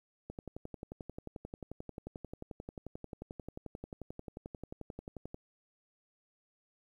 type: click train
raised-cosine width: 2 ms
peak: -29 dBFS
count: 58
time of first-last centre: 0.3-5.344 s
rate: 11.3 Hz
effects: 11-bit